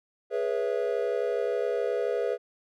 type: chord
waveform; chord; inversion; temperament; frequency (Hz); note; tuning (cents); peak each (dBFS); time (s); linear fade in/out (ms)
triangle; C# minor seventh; second; equal with one note detuned; 415.3 / 487.1 / 554.4 / 659.3; G#4 / B4 / C#5 / E5; 0 / -24 / 0 / 0; -28 / -27 / -32 / -32; 0.3-2.38; 50
effects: none